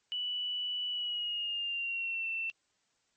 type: tone with pitch glide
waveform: sine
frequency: 2960 to 2683 Hz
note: F#7 to E7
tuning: 0 to +30 cents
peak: -32 dBFS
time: 0.12-2.5 s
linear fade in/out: 0 ms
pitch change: -170 cents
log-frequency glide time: 0.89-2.28 s
effects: white hiss -75 dBFS RMS until 3.16 s + MP3 32 kbps